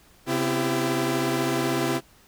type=tone cluster; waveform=sawtooth; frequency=135.5 / 254.9 / 335.1 / 394.4 Hz; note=C#3 / C4 / E4 / G4; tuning=-39 / -45 / +29 / +11 cents; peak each=-26 / -25 / -22 / -26 dBFS; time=0.26-2.01 s; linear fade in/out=50 ms; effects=pink hiss -56 dBFS RMS until 2.27 s